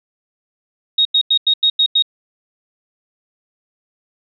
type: tone bursts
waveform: sine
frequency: 3751 Hz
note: A#7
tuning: 10 cents sharp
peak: -10 dBFS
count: 7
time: 0.98-2.024 s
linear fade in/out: 5 ms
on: 72 ms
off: 90 ms
effects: none